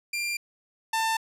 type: tone pair in turn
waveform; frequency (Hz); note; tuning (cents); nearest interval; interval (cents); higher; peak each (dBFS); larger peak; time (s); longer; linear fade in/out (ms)
sawtooth; 2385 / 893.4; D7 / A5; +26 / +26; octave + perfect fourth; 1700; first; -24 / -20; second; 0.13-0.37 / 0.93-1.17; neither; 5
effects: low-pass 12000 Hz 12 dB/octave